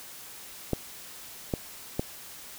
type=clicks; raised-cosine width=2 ms; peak=-12 / -13 / -13 dBFS; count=3; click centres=0.733 / 1.538 / 1.995 s; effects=white hiss -45 dBFS RMS until 2.58 s